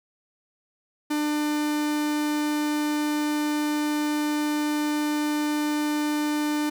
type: tone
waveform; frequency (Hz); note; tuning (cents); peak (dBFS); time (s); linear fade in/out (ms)
45% pulse; 298.8; D4; +30; -23; 1.1-6.7; 10
effects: none